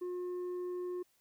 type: tone with tanh clipping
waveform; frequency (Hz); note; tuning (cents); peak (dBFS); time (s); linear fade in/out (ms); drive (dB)
sine; 358.7; F4; +46; -37; 0.01-1.03; 10; 4
effects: white hiss -73 dBFS RMS until 1.2 s